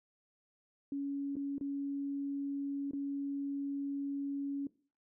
sine tone with dropouts, 280 Hz, C#4, 18 cents sharp, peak -34 dBFS, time 0.92-4.67 s, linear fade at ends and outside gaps 2 ms, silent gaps 1.356-1.366 / 1.582-1.61 / 2.911-2.933 s, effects noise-tail reverb RT60 0.4 s tail -19 dB re dry

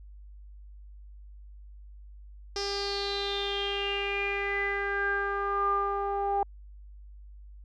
sawtooth tone with low-pass filter sweep, 400.2 Hz, G4, 36 cents sharp, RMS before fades -30 dBFS, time 2.56-6.43 s, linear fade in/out 2 ms, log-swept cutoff 5300 to 850 Hz, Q 8.7, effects added 50 Hz sine -45 dBFS peak until 7.64 s

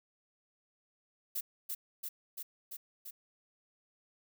violet noise with echo, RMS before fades -36 dBFS, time 1.35-1.41 s, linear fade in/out 10 ms, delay 340 ms, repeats 5, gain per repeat -2 dB, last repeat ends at 3.11 s, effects none

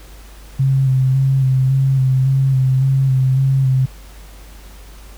sine tone with vibrato, 132.8 Hz, C3, 26 cents sharp, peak -11 dBFS, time 0.59-3.86 s, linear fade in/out 10 ms, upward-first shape square, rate 1.8 Hz, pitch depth 24 cents each way, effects added 50 Hz sine -36 dBFS peak until 5.17 s + pink hiss -44 dBFS RMS until 5.17 s

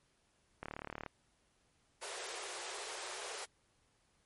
click train, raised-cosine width 0.5 ms, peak -27 dBFS, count 17, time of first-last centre 0.63-1.062 s, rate 37 Hz
pink high-pass noise, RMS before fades -44 dBFS, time 2.01-3.46 s, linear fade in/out 20 ms, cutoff 360 Hz, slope 96 dB/octave
effects pink hiss -74 dBFS RMS until 4.25 s + MP3 48 kbps

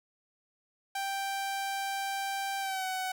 sawtooth tone with pitch glide, 785 to 749.6 Hz, G5 to F#5, +2 to +22 cents, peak -28 dBFS, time 0.95-3.12 s, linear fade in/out 5 ms, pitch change -80 cents, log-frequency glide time 2.6-2.86 s, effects none

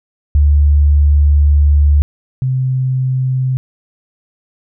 sine tone pair in turn, 72.9 / 129.89 Hz, D2 / C3, -12 / -12 cents, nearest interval minor seventh, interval 1000 cents, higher second, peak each -6 / -12 dBFS, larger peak first, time 0.35-2.02 / 2.42-3.57 s, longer first, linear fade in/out 0 ms, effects none

